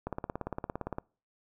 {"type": "click train", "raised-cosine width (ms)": 1, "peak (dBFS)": -20, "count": 17, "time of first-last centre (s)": [0.07, 0.984], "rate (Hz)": 17.5, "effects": ["noise-tail reverb RT60 0.4 s tail -26 dB re dry"]}